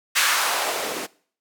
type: noise with band-pass filter sweep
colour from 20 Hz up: blue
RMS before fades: -23 dBFS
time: 0.15-1.07 s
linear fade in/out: 20 ms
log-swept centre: 1700 to 310 Hz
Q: 1.5
effects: noise-tail reverb RT60 0.5 s tail -22 dB re dry